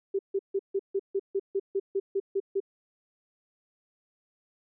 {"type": "tone bursts", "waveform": "sine", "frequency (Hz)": 392.2, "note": "G4", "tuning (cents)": 1, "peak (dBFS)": -24, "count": 13, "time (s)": [0.14, 2.603], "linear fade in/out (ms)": 10, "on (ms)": 51, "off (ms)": 150, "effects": []}